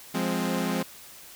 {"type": "chord", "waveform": "sawtooth", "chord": "F minor", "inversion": "none", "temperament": "equal with one note detuned", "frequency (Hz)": [175.63, 207.7, 261.6], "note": ["F3", "Ab3", "C4"], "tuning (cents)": [10, 0, 0], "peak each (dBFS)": -26, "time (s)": [0.14, 0.83], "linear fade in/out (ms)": 10, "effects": ["white hiss -47 dBFS RMS until 1.35 s"]}